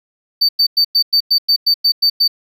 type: tone bursts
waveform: triangle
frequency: 4580 Hz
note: D8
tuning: 44 cents flat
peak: -8 dBFS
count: 11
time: 0.41-2.279 s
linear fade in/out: 10 ms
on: 79 ms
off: 100 ms
effects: none